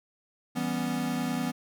square chord, C# half-diminished seventh, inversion first, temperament equal, 164.81 / 196 / 246.9 / 277.2 Hz, E3 / G3 / B3 / C#4, 0 / 0 / 0 / 0 cents, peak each -36 / -37 / -31 / -37 dBFS, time 0.55-1.52 s, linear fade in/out 20 ms, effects none

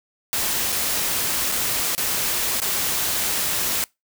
white noise with dropouts, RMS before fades -23 dBFS, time 0.33-3.84 s, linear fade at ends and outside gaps 0 ms, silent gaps 0.721-0.725 / 1.516-1.521 / 1.95-1.979 / 2.601-2.618 s, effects noise-tail reverb RT60 0.2 s tail -24 dB re dry

